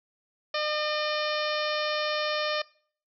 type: harmonic tone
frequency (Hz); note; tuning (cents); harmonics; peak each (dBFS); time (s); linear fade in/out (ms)
605; D#5; -49; 1 / 2 / 3 / 4 / 5 / 6 / 7 / 8 / 9; -30 / -33 / -35 / -36 / -37 / -38 / -38 / -39 / -40; 0.54-2.62; 5
effects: noise-tail reverb RT60 0.5 s tail -22 dB re dry